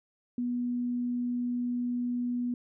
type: tone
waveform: sine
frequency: 244 Hz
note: B3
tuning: 21 cents flat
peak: -28 dBFS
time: 0.38-2.54 s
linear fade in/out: 2 ms
effects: none